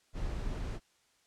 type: noise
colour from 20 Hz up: brown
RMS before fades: -36 dBFS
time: 0.13-0.8 s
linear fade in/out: 50 ms
effects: white hiss -70 dBFS RMS until 1.26 s + low-pass 8000 Hz 12 dB/octave